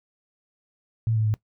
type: tone with pitch steps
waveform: sine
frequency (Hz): 112.7 / 109.4 / 107.4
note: A2 / A2 / A2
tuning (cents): +42 / -9 / -41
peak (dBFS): -20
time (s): 1.07-1.34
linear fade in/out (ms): 0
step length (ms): 90
effects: noise-tail reverb RT60 0.1 s tail -19 dB re dry